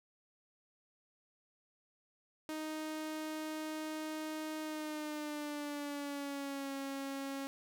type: tone with pitch glide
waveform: sawtooth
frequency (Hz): 311.1 to 274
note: D#4 to C#4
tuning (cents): 0 to -20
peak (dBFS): -35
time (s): 2.49-7.47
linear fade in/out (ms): 0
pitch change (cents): -220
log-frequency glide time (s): 4.61-6.73
effects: none

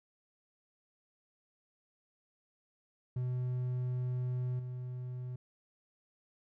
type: tone with level steps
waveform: triangle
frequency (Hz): 125.4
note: B2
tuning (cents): +27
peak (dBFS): -30 / -36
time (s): 3.16-5.36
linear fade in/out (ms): 5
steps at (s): 4.59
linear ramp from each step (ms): 5
effects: none

